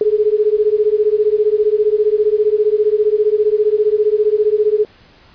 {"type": "beating tone pair", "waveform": "sine", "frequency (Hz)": [416.7, 431.7], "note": ["G#4", "A4"], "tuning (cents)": [6, -33], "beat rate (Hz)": 15, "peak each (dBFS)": -14, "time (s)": [0.01, 4.85], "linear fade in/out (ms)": 2, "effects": ["pink hiss -47 dBFS RMS until 5.34 s", "resampled to 11025 Hz"]}